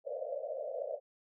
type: band-pass noise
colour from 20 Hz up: white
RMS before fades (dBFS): -39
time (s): 0.04-1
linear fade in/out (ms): 50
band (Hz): 490 to 650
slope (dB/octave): 96
effects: none